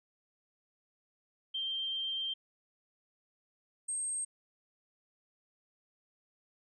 sine tone pair in turn, 3156 / 8426 Hz, G7 / C9, +11 / +11 cents, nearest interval octave + perfect fourth, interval 1700 cents, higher second, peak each -33 / -33 dBFS, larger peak neither, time 1.54-2.34 / 3.88-4.25 s, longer first, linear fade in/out 10 ms, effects none

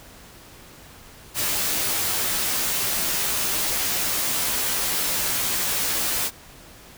white noise with comb filter, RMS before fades -24 dBFS, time 1.34-6.31 s, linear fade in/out 50 ms, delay 14 ms, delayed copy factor -0.85, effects pink hiss -46 dBFS RMS until 6.97 s

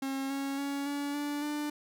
45% pulse tone with pitch steps, 270.2 / 275.2 / 280.4 / 285.6 / 290.9 / 296.4 Hz, C#4 / C#4 / C#4 / D4 / D4 / D4, -44 / -12 / +20 / -48 / -16 / +16 cents, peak -32 dBFS, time 0.02-1.7 s, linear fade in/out 5 ms, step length 280 ms, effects none

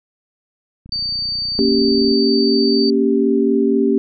click train, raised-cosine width 5 ms, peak -26 dBFS, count 39, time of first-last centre 0.86-2.114 s, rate 30.3 Hz
sine tone, 4600 Hz, D8, 37 cents flat, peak -19 dBFS, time 0.92-2.9 s, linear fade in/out 2 ms
sine chord, G diminished, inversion first, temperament equal, 233.1 / 277.2 / 392 Hz, Bb3 / Db4 / G4, 0 / 0 / 0 cents, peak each -17 / -17 / -16 dBFS, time 1.59-3.98 s, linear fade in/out 0 ms
effects none

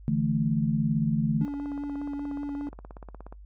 sine chord, D suspended second, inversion none, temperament equal, 146.83 / 164.81 / 220 Hz, D3 / E3 / A3, 0 / 0 / 0 cents, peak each -27 / -28 / -26 dBFS, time 0.08-1.45 s, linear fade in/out 0 ms
triangle tone with vibrato, 285.6 Hz, D4, 48 cents flat, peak -28 dBFS, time 1.41-2.69 s, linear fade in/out 2 ms, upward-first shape sine, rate 5.1 Hz, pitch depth 15 cents each way
click train, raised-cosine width 1 ms, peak -29 dBFS, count 32, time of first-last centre 1.48-3.325 s, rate 16.8 Hz
effects noise-tail reverb RT60 0.1 s tail -22 dB re dry + added 50 Hz sine -44 dBFS peak until 3.45 s

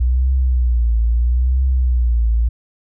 sine tone with vibrato, 60.7 Hz, B1, 29 cents flat, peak -12 dBFS, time 0-2.49 s, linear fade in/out 10 ms, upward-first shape triangle, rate 0.76 Hz, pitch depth 140 cents each way, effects none

